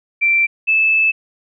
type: tone pair in turn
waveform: sine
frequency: 2349 / 2621 Hz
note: D7 / E7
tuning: 0 / -11 cents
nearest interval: major second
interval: 189 cents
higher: second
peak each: -11 dBFS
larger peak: neither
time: 0.21-0.47 / 0.67-1.12 s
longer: second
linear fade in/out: 20 ms
effects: none

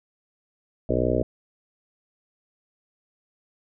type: harmonic tone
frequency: 61.74 Hz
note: B1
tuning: in tune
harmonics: 1 / 2 / 4 / 5 / 6 / 7 / 8 / 9 / 10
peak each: -29 / -29 / -29 / -29 / -29 / -29 / -29 / -29 / -29 dBFS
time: 0.89-1.23 s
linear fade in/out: 5 ms
effects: none

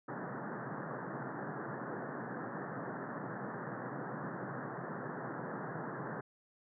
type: band-pass noise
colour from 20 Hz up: pink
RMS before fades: -42 dBFS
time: 0.08-6.21 s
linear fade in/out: 5 ms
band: 120 to 1800 Hz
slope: 96 dB/octave
effects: none

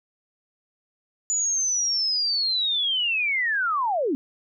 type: linear sweep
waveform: sine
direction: down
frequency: 6990 to 246.9 Hz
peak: -21 dBFS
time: 1.3-4.15 s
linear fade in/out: 0 ms
effects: none

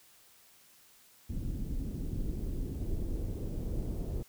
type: noise with low-pass filter sweep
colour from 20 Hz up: brown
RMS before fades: -35 dBFS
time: 1.29-4.23 s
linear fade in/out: 10 ms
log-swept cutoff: 250 to 470 Hz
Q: 1.4
effects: white hiss -61 dBFS RMS until 4.28 s

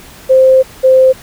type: tone pair in turn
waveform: sine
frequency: 523.3 / 521.3 Hz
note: C5 / C5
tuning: 0 / -6 cents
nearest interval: unison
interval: 6 cents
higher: first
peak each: -3 dBFS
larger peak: neither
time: 0.29-0.63 / 0.83-1.13 s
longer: first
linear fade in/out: 20 ms
effects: pink hiss -36 dBFS RMS until 1.22 s

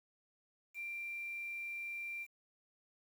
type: tone with quantisation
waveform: sine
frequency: 2366 Hz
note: D7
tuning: 12 cents sharp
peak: -40 dBFS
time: 0.74-2.27 s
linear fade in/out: 50 ms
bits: 10
effects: none

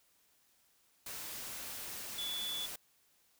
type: tone in noise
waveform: sine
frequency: 3444 Hz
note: A7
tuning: 38 cents flat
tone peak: -37 dBFS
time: 2.18-2.66 s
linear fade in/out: 5 ms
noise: white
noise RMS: -44 dBFS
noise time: 1.06-2.76 s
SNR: +4 dB
effects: white hiss -71 dBFS RMS until 3.39 s

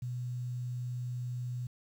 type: tone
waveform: sine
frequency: 123.47 Hz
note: B2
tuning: in tune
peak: -34 dBFS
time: 0.02-1.67 s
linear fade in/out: 5 ms
effects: 10-bit

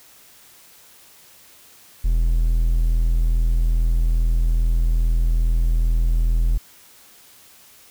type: tone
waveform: triangle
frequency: 41.2 Hz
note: E1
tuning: in tune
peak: -13 dBFS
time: 2.04-6.58 s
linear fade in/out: 10 ms
effects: white hiss -49 dBFS RMS until 7.9 s

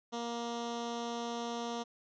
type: tone with notch filter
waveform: 10% pulse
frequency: 235.2 Hz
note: A#3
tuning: 16 cents sharp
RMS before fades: -38 dBFS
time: 0.12-1.84 s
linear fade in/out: 20 ms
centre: 1600 Hz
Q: 1.7
effects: resampled to 16000 Hz

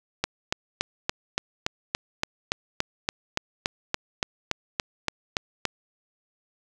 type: click train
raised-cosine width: 0.2 ms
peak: -6 dBFS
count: 20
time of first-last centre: 0.24-5.653 s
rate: 3.51 Hz
effects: none

